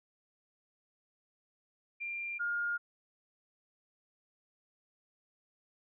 sine tone pair in turn, 2384 / 1417.5 Hz, D7 / F6, +25 / +25 cents, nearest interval major sixth, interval 900 cents, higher first, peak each -36 / -31 dBFS, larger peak second, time 2-2.39 / 2.39-2.78 s, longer neither, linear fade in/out 20 ms, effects none

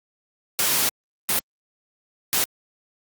white noise bursts at uneven times, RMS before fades -21 dBFS, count 3, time 0.59-0.89 / 1.29-1.39 / 2.33-2.44 s, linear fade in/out 0 ms, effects high-pass 100 Hz 12 dB/octave + Opus 48 kbps

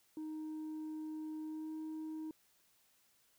sine tone with pitch glide, 311.1 to 314 Hz, D#4 to D#4, 0 to +16 cents, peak -38 dBFS, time 0.17-2.31 s, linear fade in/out 2 ms, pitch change +16 cents, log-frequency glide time 1.45-1.71 s, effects tanh soft clip ceiling -40 dBFS + white hiss -72 dBFS RMS until 3.38 s

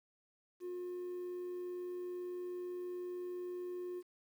triangle tone with amplitude modulation, 358.2 Hz, F4, 44 cents sharp, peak -36 dBFS, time 0.6-4.03 s, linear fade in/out 50 ms, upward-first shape sine, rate 97.7 Hz, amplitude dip 25%, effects tanh soft clip ceiling -34 dBFS + 11-bit

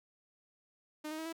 sawtooth tone with pitch steps, 305.1 / 312.8 / 320.6 / 328.7 Hz, D#4 / D#4 / E4 / E4, -34 / +9 / -48 / -5 cents, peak -35 dBFS, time 1.04-1.328 s, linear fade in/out 10 ms, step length 72 ms, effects none

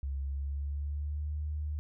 sine tone with pitch glide, 68.5 to 75.13 Hz, C#2 to D2, -20 to +40 cents, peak -32 dBFS, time 0.03-1.79 s, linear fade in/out 0 ms, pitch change +160 cents, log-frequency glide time 0.2-1.32 s, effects none

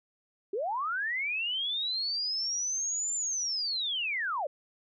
sine linear two-way sweep, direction up then down, 365 to 7270 to 518 Hz, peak -29 dBFS, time 0.53-4.47 s, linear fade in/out 5 ms, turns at 3.14 s, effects none

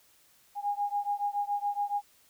sine beating tone pair, 814 / 821.1 Hz, G#5 / G#5, -35 / -20 cents, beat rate 7.1 Hz, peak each -31 / -32 dBFS, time 0.55-2.02 s, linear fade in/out 50 ms, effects white hiss -63 dBFS RMS until 2.29 s

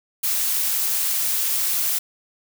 blue noise, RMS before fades -22 dBFS, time 0.23-1.99 s, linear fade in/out 10 ms, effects none

